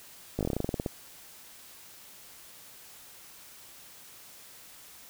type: slowing click train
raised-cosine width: 2 ms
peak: -16 dBFS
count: 14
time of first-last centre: 0.39-0.862 s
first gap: 18 ms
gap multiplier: 1.11
effects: white hiss -51 dBFS RMS until 5.09 s